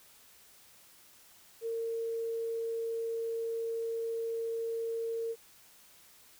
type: tone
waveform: sine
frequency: 457.1 Hz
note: A#4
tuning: 34 cents flat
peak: -32 dBFS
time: 1.61-5.36 s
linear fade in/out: 50 ms
effects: white hiss -59 dBFS RMS until 6.39 s